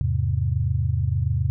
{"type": "chord", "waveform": "sine", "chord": "E augmented", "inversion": "none", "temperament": "equal", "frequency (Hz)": [82.41, 103.83, 130.81], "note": ["E2", "G#2", "B#2"], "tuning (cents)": [0, 0, 0], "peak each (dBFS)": -24, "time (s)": [0.01, 1.5], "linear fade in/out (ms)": 0, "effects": []}